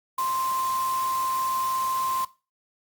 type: tone in noise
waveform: sine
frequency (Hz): 1046.5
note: C6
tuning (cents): 0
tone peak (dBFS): -24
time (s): 0.18-2.25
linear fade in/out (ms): 5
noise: white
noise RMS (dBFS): -37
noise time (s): 0.18-2.25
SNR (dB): +10
effects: noise-tail reverb RT60 0.3 s tail -18 dB re dry + Opus 48 kbps